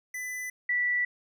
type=tone pair in turn; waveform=square / sine; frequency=2000 / 1961.1 Hz; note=B6 / B6; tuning=+21 / -13 cents; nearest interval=unison; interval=34 cents; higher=first; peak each=-34 / -24 dBFS; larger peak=second; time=0.14-0.5 / 0.69-1.05 s; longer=neither; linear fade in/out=5 ms; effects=none